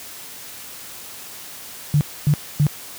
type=tone bursts; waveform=sine; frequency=146.83 Hz; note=D3; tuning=in tune; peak=-12 dBFS; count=3; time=1.94-2.667 s; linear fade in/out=0 ms; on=69 ms; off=260 ms; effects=white hiss -37 dBFS RMS until 2.98 s + high-pass 60 Hz 12 dB/octave